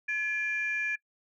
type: tone pair together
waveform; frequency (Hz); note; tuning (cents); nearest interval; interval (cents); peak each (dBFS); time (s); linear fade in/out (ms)
sine; 1706 / 2385; G#6 / D7; +46 / +26; tritone; 580; -29 / -30; 0.08-0.96; 10
effects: noise-tail reverb RT60 0.1 s tail -24 dB re dry + tanh soft clip ceiling -22 dBFS